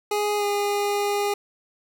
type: tone with pitch glide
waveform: 25% pulse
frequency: 415.3 to 408.2 Hz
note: G#4 to G#4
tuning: 0 to -30 cents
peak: -18 dBFS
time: 0.11-1.34 s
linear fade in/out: 5 ms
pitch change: -30 cents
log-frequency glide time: 0.37-0.45 s
effects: none